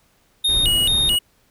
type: tone with vibrato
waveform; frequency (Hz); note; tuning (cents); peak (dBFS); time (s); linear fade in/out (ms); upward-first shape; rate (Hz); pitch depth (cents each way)
square; 3274; G#7; -25; -16; 0.44-1.19; 10; square; 2.3; 210
type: noise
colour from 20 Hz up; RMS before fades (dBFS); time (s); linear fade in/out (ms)
brown; -27; 0.48-1.17; 20
effects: pink hiss -60 dBFS RMS until 1.5 s